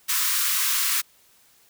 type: high-pass noise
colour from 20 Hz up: white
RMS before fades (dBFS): -23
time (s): 0.08-1.02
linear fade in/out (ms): 20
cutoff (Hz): 1000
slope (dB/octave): 96
effects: white hiss -58 dBFS RMS until 1.69 s